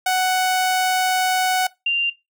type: tone pair in turn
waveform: sawtooth / sine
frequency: 743 / 2783 Hz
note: F#5 / F7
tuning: +7 / -7 cents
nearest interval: octave + major seventh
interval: 2286 cents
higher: second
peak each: -13 / -16 dBFS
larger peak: first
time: 0.06-1.67 / 1.86-2.1 s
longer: first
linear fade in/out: 5 ms
effects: noise-tail reverb RT60 0.2 s tail -20 dB re dry